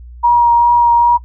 sine tone with vibrato, 950 Hz, A#5, 33 cents sharp, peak -6 dBFS, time 0.23-1.18 s, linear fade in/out 20 ms, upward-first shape triangle, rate 2.5 Hz, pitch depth 15 cents each way, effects noise-tail reverb RT60 0.1 s tail -22 dB re dry + added 60 Hz sine -31 dBFS peak until 1.24 s

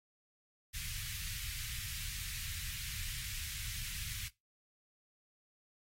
pink band-stop noise, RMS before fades -42 dBFS, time 0.73-4.29 s, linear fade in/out 20 ms, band 120 to 1900 Hz, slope 24 dB/octave, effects noise-tail reverb RT60 0.2 s tail -20 dB re dry + AAC 48 kbps

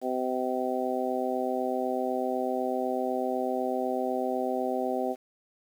harmonic tone, 128 Hz, C3, 38 cents flat, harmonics 2 / 3 / 4 / 5 / 6, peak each -33 / -33 / -33 / -33 / -33 dBFS, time 0.01-5.16 s, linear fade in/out 50 ms, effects 9-bit

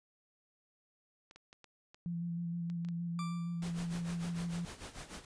clicks, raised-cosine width 0.2 ms, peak -37 dBFS, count 8, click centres 1.311 / 1.36 / 1.529 / 1.643 / 1.945 / 2.7 / 2.849 / 2.887 s
sine tone with vibrato, 170.8 Hz, F3, 38 cents flat, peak -35 dBFS, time 2.06-4.65 s, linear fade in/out 0 ms, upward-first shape square, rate 6.4 Hz, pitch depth 16 cents each way
40% pulse tone with exponential decay, 1174.7 Hz, D6, in tune, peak -38 dBFS, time 3.19-3.79 s, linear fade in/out 1 ms, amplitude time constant 130 ms
pink noise with tremolo, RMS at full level -45 dBFS, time 3.62-5.25 s, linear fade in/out 2 ms, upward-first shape sine, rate 6.7 Hz, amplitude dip 75%
effects resampled to 22050 Hz

